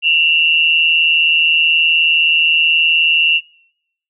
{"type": "tone pair together", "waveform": "sine", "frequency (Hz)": [2716, 2875], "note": ["F7", "F7"], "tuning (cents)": [-49, 50], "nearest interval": "minor second", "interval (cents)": 99, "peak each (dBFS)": [-11, -14], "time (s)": [0.02, 3.41], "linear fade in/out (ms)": 50, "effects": ["noise-tail reverb RT60 0.8 s tail -26 dB re dry"]}